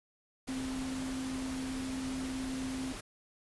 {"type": "tone in noise", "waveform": "sine", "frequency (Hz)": 261.6, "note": "C4", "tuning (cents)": 0, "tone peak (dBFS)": -35, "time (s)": [0.48, 2.93], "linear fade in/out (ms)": 10, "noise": "pink", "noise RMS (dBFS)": -43, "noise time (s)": [0.47, 3.01], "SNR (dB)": 5, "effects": ["resampled to 24000 Hz"]}